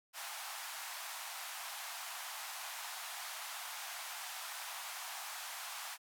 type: band-pass noise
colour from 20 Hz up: pink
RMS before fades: -45 dBFS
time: 0.13-5.98 s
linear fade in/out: 50 ms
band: 710 to 16000 Hz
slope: 48 dB/octave
effects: none